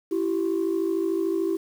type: tone pair together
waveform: sine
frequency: 332.8 / 386.3 Hz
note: E4 / G4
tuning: +17 / -25 cents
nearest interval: minor third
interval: 258 cents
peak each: -23 / -24 dBFS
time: 0.11-1.57 s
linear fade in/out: 10 ms
effects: tanh soft clip ceiling -18 dBFS + 8-bit